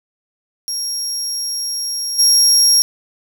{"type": "tone with level steps", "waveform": "30% pulse", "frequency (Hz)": 5588, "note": "F8", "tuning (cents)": 0, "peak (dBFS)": [-16, -5], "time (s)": [0.68, 2.82], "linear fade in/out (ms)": 0, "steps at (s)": 2.18, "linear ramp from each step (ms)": 20, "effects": []}